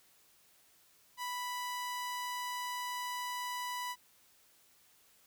sawtooth tone, 987.8 Hz, B5, in tune, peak -33 dBFS, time 1.17-3.96 s, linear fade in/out 50 ms, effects white hiss -66 dBFS RMS until 5.26 s

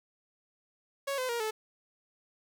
sawtooth tone with pitch steps, 554.4 / 511.3 / 471.6 / 435 Hz, C#5 / C5 / A#4 / A4, 0 / -40 / +20 / -20 cents, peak -27 dBFS, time 1.07-1.51 s, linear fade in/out 10 ms, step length 110 ms, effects none

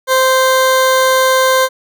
20% pulse tone, 521 Hz, C5, 7 cents flat, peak -4 dBFS, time 0.07-1.69 s, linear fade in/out 50 ms, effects none

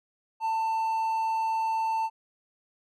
triangle tone, 892 Hz, A5, 23 cents sharp, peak -23 dBFS, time 0.4-2.1 s, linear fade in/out 50 ms, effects none

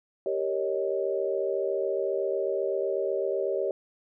sine chord, Eb dominant seventh, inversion first, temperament equal, 392 / 466.2 / 554.4 / 622.3 Hz, G4 / Bb4 / Db5 / Eb5, 0 / 0 / 0 / 0 cents, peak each -29 / -34 / -30 / -33 dBFS, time 0.26-3.71 s, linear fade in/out 2 ms, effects none

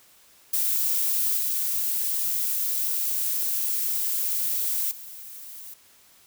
violet noise with level steps, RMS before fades -24 / -26 / -41 dBFS, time 0.53-5.74 s, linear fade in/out 5 ms, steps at 1.37 / 4.91 s, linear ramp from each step 5 ms, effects white hiss -56 dBFS RMS until 6.26 s

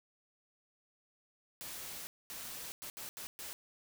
white noise bursts at uneven times, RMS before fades -45 dBFS, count 6, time 1.61-2.07 / 2.3-2.72 / 2.82-2.9 / 2.97-3.09 / 3.17-3.27 / 3.39-3.53 s, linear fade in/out 0 ms, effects none

